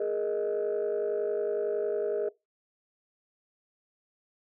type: chord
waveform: sine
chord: Ab suspended second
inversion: none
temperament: equal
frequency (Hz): 415.3 / 466.2 / 622.3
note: Ab4 / Bb4 / Eb5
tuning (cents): 0 / 0 / 0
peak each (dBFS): -28 / -31 / -32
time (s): 0-2.29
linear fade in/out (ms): 5
effects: noise-tail reverb RT60 0.2 s tail -21 dB re dry + tanh soft clip ceiling -22 dBFS